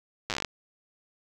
slowing click train, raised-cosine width 0.2 ms, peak -12 dBFS, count 11, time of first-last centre 0.3-0.447 s, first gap 8 ms, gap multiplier 1.13, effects none

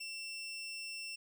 20% pulse tone, 2700 Hz, E7, 41 cents sharp, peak -37 dBFS, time 0-1.16 s, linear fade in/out 10 ms, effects none

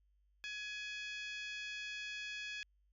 harmonic tone with a mistuned harmonic, 840 Hz, G#5, 19 cents sharp, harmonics 2 / 3 / 4 / 5 / 6 / 7 / 8, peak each -47 / -45 / -49 / -56 / -56 / -61 / -61 dBFS, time 0.44-2.63 s, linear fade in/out 0 ms, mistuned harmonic 5, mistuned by +83 cents, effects added 50 Hz sine -70 dBFS peak until 2.92 s

